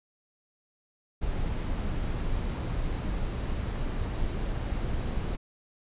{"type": "noise", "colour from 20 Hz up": "brown", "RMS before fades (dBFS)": -30, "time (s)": [1.21, 5.37], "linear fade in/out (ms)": 20, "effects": ["resampled to 8000 Hz"]}